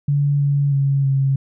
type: tone with pitch steps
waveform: sine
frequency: 143.2 / 142 / 138.5 / 136 Hz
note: D3 / C#3 / C#3 / C#3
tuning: -43 / +42 / -1 / -33 cents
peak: -14 dBFS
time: 0.08-1.36 s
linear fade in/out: 5 ms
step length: 320 ms
effects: none